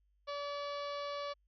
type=harmonic tone with a mistuned harmonic; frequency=574 Hz; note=D5; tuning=40 cents flat; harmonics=1 / 2 / 3 / 4 / 5 / 6 / 7 / 8 / 9 / 10; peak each=-40 / -42 / -54 / -52 / -55 / -53 / -54 / -54 / -61 / -65 dBFS; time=0.27-1.34 s; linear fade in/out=20 ms; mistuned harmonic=8; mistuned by=-33 cents; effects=added 50 Hz sine -70 dBFS peak until 1.47 s